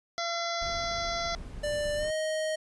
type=harmonic tone; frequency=681 Hz; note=F5; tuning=44 cents flat; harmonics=1 / 2 / 3 / 5 / 6 / 7 / 8 / 9; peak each=-33 / -36 / -38 / -40 / -41 / -41 / -42 / -43 dBFS; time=0.18-1.35 s; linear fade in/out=0 ms
type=noise; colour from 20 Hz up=brown; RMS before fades=-41 dBFS; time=0.61-2.11 s; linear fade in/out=10 ms
type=tone with pitch glide; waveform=square; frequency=591 to 626.1 Hz; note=D5 to D#5; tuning=+11 to +11 cents; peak=-29 dBFS; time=1.63-2.56 s; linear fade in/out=10 ms; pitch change=+100 cents; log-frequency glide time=1.96-2.12 s
effects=resampled to 24000 Hz